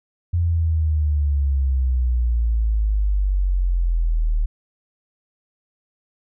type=exponential sweep; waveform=sine; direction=down; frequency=87 to 38.05 Hz; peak=-16 dBFS; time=0.33-4.46 s; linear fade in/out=10 ms; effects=none